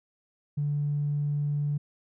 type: tone with tanh clipping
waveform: triangle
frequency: 145.9 Hz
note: D3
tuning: 11 cents flat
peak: -25 dBFS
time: 0.57-1.78 s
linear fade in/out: 10 ms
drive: 4 dB
effects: none